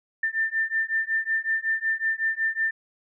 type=beating tone pair; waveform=sine; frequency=1787 / 1792.4 Hz; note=A6 / A6; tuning=+26 / +32 cents; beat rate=5.4 Hz; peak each=-26 dBFS; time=0.23-2.71 s; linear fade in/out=5 ms; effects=none